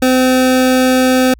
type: tone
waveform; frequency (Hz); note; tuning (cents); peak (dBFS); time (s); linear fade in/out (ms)
25% pulse; 256.9; C4; -32; -5; 0.02-1.34; 5
effects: added 57 Hz sine -37 dBFS peak until 1.39 s